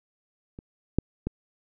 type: clicks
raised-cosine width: 3 ms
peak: -27 / -8 / -15 dBFS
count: 3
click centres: 0.589 / 0.986 / 1.27 s
effects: none